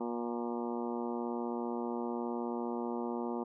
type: harmonic tone with a mistuned harmonic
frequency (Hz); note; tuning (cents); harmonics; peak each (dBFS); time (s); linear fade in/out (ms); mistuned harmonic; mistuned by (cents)
119; A#2; +36; 2 / 3 / 4 / 5 / 6 / 7 / 8 / 9 / 10; -37 / -39 / -42 / -48 / -46 / -46 / -45 / -51 / -52; 0-3.44; 10; 8; -29
effects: none